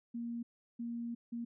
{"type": "tone bursts at uneven times", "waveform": "sine", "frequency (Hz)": 235, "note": "A#3", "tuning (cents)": 14, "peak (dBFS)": -37, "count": 3, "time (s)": [[0.14, 0.43], [0.79, 1.15], [1.32, 1.45]], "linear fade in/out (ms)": 10, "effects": []}